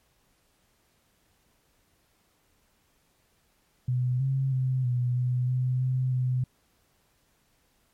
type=tone with pitch steps; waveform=sine; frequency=125.3 / 134.2 / 129.6 / 123.3 / 124.9 / 127.1 / 128.5 / 126.9 Hz; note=B2 / C3 / C3 / B2 / B2 / C3 / C3 / B2; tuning=+25 / +44 / -16 / -2 / +20 / -50 / -31 / +47 cents; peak=-23 dBFS; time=3.88-6.44 s; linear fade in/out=5 ms; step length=320 ms; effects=pink hiss -68 dBFS RMS until 7.93 s + MP3 64 kbps